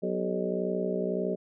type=harmonic tone with a mistuned harmonic; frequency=61.74 Hz; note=B1; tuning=in tune; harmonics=3 / 4 / 5 / 6 / 7 / 8 / 9 / 10; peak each=-33 / -37 / -44 / -33 / -33 / -44 / -38 / -35 dBFS; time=0.02-1.36 s; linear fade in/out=20 ms; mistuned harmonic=6; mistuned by=+45 cents; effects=none